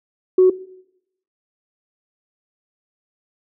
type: tone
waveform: sine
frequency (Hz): 370.7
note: F#4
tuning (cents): +3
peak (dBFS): -7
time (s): 0.38-0.5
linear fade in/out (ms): 5
effects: noise-tail reverb RT60 0.8 s tail -19 dB re dry + tanh soft clip ceiling -4 dBFS